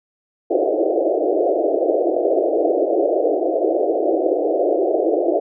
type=band-pass noise; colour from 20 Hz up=pink; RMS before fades=-18 dBFS; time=0.5-5.4 s; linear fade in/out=10 ms; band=310 to 710 Hz; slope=96 dB/octave; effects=none